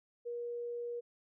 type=tone; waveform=sine; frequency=477 Hz; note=A#4; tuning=40 cents sharp; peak=-37 dBFS; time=0.25-1.01 s; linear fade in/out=20 ms; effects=none